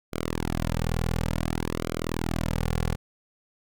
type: tone with flanger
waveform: sawtooth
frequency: 40.82 Hz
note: E1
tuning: 16 cents flat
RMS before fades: -28 dBFS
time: 0.12-2.96 s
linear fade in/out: 20 ms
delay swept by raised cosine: 1.1 to 3.2 ms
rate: 0.56 Hz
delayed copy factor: -1
effects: none